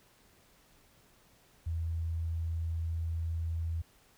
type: tone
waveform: sine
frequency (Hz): 82.41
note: E2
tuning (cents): 0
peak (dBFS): -31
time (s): 1.66-3.82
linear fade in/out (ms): 10
effects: pink hiss -64 dBFS RMS until 4.17 s